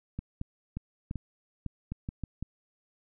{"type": "clicks", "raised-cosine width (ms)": 5, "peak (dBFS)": -22, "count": 10, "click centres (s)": [0.19, 0.414, 0.77, 1.111, 1.157, 1.663, 1.92, 2.089, 2.237, 2.426], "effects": []}